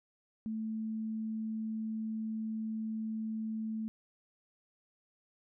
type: tone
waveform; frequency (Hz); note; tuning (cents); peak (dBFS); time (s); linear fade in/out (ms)
sine; 220; A3; 0; -34; 0.46-3.88; 0
effects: none